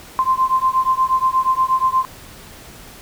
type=beating tone pair; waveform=sine; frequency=1039 / 1047.4 Hz; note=C6 / C6; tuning=-12 / +1 cents; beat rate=8.4 Hz; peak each=-17 dBFS; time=0.19-2.05 s; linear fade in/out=0 ms; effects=pink hiss -40 dBFS RMS until 3.01 s